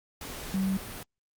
sine tone in noise, 191.5 Hz, G3, 40 cents flat, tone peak -25 dBFS, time 0.54-0.77 s, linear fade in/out 2 ms, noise pink, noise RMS -40 dBFS, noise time 0.21-1.03 s, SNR +12 dB, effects Opus 48 kbps

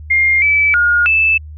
sine tone with pitch steps, 2119 / 2304 / 1429 / 2631 Hz, C7 / D7 / F6 / E7, +21 / -34 / +39 / -4 cents, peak -9 dBFS, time 0.1-1.38 s, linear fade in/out 10 ms, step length 320 ms, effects added 76 Hz sine -29 dBFS peak until 1.57 s

